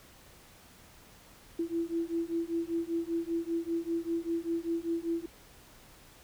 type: beating tone pair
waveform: sine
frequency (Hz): 331.9 / 337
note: E4 / E4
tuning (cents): +12 / +38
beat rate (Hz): 5.1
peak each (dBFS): -33 / -33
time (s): 1.59-5.26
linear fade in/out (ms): 5
effects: pink hiss -56 dBFS RMS until 6.23 s